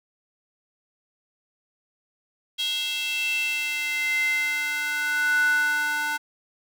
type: tone with high-pass filter sweep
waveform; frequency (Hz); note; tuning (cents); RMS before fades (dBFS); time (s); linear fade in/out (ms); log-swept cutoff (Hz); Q
square; 296.7; D4; +18; -25; 2.58-6.18; 20; 3300 to 1200; 7.7
effects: none